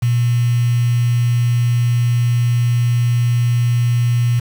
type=tone with quantisation; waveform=sine; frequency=120 Hz; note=B2; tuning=49 cents flat; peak=-12 dBFS; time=0.02-4.4 s; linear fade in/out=10 ms; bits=5; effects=none